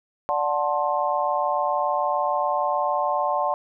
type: chord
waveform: sine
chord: D dominant seventh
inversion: none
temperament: just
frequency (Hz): 587.3 / 734.2 / 881 / 1057.2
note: D5 / F#5 / A5 / C6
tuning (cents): 0 / -14 / +2 / +18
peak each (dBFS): -26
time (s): 0.29-3.54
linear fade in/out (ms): 0
effects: none